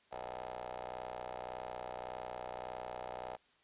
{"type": "ring-modulated tone", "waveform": "15% pulse", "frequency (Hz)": 61.74, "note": "B1", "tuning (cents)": 0, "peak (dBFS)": -33, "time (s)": [0.11, 3.37], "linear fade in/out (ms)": 20, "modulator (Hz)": 692, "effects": ["white hiss -69 dBFS RMS until 3.63 s", "resampled to 8000 Hz"]}